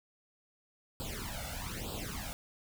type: noise with flanger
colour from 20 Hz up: pink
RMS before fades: -40 dBFS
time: 1-2.33 s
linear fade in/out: 0 ms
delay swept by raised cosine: 0.24 to 1.44 ms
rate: 1.1 Hz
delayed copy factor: +0.9
effects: none